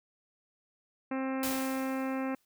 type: harmonic tone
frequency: 264.7 Hz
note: C4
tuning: 20 cents sharp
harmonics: 1 / 2 / 3 / 4 / 5 / 6 / 7 / 8 / 9 / 10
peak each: -32 / -38 / -42 / -44 / -46 / -48 / -49 / -50 / -51 / -52 dBFS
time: 1.11-2.35 s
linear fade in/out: 5 ms
type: noise with exponential decay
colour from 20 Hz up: white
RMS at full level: -34 dBFS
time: 1.43-2.45 s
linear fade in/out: 2 ms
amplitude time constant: 220 ms
effects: none